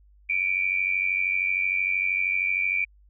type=tone pair together; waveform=sine; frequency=2300 / 2393 Hz; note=D7 / D7; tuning=-37 / +32 cents; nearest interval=minor second; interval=69 cents; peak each=-25 / -25 dBFS; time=0.29-2.85 s; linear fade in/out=10 ms; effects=added 50 Hz sine -53 dBFS peak until 3.09 s